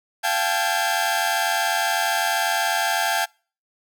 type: tone cluster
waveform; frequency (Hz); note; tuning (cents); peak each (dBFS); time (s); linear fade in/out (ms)
sawtooth; 687 / 775 / 867 / 1610; F5 / G5 / A5 / G6; -29 / -20 / -26 / +46; -22; 0.23-3.26; 20
effects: noise-tail reverb RT60 0.4 s tail -26 dB re dry